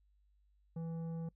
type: tone with tanh clipping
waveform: sine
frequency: 164.81 Hz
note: E3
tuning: in tune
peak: -40 dBFS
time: 0.76-1.29 s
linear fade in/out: 5 ms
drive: 10 dB
effects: noise-tail reverb RT60 0.1 s tail -24 dB re dry + added 50 Hz sine -68 dBFS peak until 1.35 s